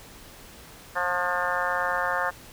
harmonic tone with a mistuned harmonic, 178.5 Hz, F3, 38 cents sharp, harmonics 3 / 4 / 5 / 6 / 7 / 8 / 9 / 10, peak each -32 / -32 / -32 / -32 / -32 / -32 / -32 / -32 dBFS, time 0.95-2.31 s, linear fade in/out 20 ms, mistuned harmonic 7, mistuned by -30 cents, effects pink hiss -47 dBFS RMS until 2.52 s

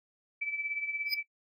sine tone with tremolo, 2312 Hz, D7, 28 cents flat, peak -29 dBFS, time 0.41-1.23 s, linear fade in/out 10 ms, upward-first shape triangle, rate 17 Hz, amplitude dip 70%
square tone with exponential growth, 4978 Hz, D#8, in tune, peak -25 dBFS, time 1.06-1.14 s, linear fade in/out 2 ms, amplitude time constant 17 ms
effects noise-tail reverb RT60 0.1 s tail -21 dB re dry

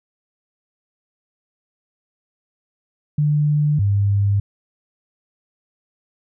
sine tone pair in turn, 148.6 / 100.62 Hz, D3 / G2, +21 / +46 cents, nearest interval perfect fifth, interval 675 cents, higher first, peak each -14 dBFS, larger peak neither, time 3.18-3.79 / 3.79-4.4 s, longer neither, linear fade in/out 5 ms, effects none

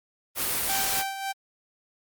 white noise, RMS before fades -27 dBFS, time 0.35-1.04 s, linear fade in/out 50 ms
sawtooth tone with tremolo, 780 Hz, G5, 9 cents flat, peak -24 dBFS, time 0.68-1.33 s, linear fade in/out 20 ms, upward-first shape sine, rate 3.6 Hz, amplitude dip 50%
effects Opus 32 kbps

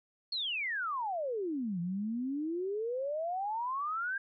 sine exponential two-way sweep, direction down then up, 4400 to 168 to 1622 Hz, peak -32 dBFS, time 0.32-4.18 s, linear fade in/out 5 ms, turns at 1.8 s, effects none

